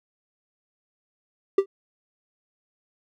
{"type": "tone with exponential decay", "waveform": "triangle", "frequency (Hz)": 392, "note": "G4", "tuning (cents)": 0, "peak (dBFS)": -9, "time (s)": [1.58, 1.66], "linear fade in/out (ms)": 5, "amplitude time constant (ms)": 17, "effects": []}